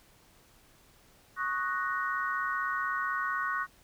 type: chord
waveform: sine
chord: D# minor seventh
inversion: third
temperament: equal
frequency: 1108.7 / 1244.5 / 1480 / 1864.7 Hz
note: C#6 / D#6 / F#6 / A#6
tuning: 0 / 0 / 0 / 0 cents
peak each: -33 / -38 / -33 / -37 dBFS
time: 1.36-3.67 s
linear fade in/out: 50 ms
effects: pink hiss -61 dBFS RMS until 3.83 s